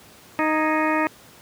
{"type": "harmonic tone with a mistuned harmonic", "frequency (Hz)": 311.1, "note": "D#4", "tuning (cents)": 0, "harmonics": [1, 2, 3, 4, 5, 6, 7, 8], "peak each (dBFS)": [-23, -26, -25, -27, -33, -28, -32, -32], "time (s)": [0.39, 1.07], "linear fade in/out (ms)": 0, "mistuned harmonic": 5, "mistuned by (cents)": 110, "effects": ["pink hiss -48 dBFS RMS until 1.41 s", "high-pass 100 Hz 12 dB/octave"]}